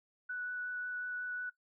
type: tone with vibrato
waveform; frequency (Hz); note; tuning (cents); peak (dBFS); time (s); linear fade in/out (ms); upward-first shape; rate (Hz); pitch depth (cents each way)
sine; 1480; F#6; 0; -36; 0.29-1.5; 10; sine; 5.5; 8
effects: noise-tail reverb RT60 0.1 s tail -17 dB re dry